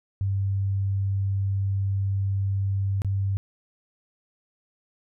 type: tone with dropouts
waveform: sine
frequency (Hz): 98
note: G2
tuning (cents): 0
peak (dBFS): -22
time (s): 0.21-3.37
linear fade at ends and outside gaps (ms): 0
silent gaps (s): 3.019-3.047
effects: none